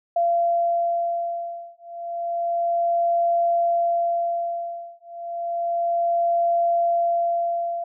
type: beating tone pair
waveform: sine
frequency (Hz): 685 / 685.31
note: F5 / F5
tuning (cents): -34 / -33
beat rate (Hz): 0.31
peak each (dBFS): -23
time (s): 0.16-7.84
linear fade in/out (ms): 5
effects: none